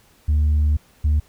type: tone pair in turn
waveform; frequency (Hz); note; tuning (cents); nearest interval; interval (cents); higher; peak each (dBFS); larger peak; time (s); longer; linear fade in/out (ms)
sine; 75.2 / 75.2; D2 / D2; +42 / +42; unison; 0; neither; -12; neither; 0.28-0.77 / 1.04-1.2; first; 10
effects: tanh soft clip ceiling -13 dBFS + pink hiss -55 dBFS RMS until 1.28 s